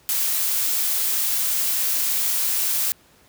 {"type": "noise", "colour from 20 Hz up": "blue", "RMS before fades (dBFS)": -22, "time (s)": [0.09, 2.92], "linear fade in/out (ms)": 0, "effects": ["pink hiss -55 dBFS RMS until 3.28 s", "high-pass 60 Hz 12 dB/octave"]}